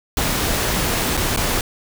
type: noise with dropouts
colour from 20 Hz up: pink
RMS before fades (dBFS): -20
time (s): 0.17-1.61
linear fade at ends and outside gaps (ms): 2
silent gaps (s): 1.17-1.174 / 1.363-1.372
effects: none